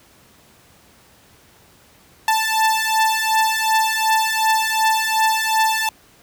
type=beating tone pair; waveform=sawtooth; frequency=880 / 882.7 Hz; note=A5 / A5; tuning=0 / +5 cents; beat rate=2.7 Hz; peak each=-15 dBFS; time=2.28-5.89 s; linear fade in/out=2 ms; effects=pink hiss -51 dBFS RMS until 6.22 s + high-pass 60 Hz 12 dB/octave